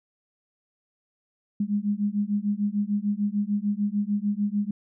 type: beating tone pair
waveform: sine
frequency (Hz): 202.2 / 208.9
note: G#3 / G#3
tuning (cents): -46 / +10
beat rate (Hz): 6.7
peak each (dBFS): -26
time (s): 1.6-4.71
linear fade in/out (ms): 5
effects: none